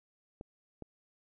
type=clicks; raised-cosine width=2 ms; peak=-30 dBFS; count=2; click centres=0.411 / 0.823 s; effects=none